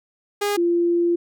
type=tone pair in turn; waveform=sawtooth / sine; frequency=409.4 / 344.3 Hz; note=G#4 / F4; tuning=-25 / -25 cents; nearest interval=minor third; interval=300 cents; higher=first; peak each=-16 dBFS; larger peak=neither; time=0.41-0.57 / 0.57-1.16 s; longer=second; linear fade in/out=10 ms; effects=none